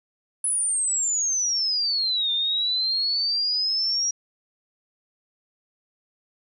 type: exponential two-way sweep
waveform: sine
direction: down then up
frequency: 10280 to 3592 to 5730 Hz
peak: -21 dBFS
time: 0.44-4.11 s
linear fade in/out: 5 ms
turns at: 2.32 s
effects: none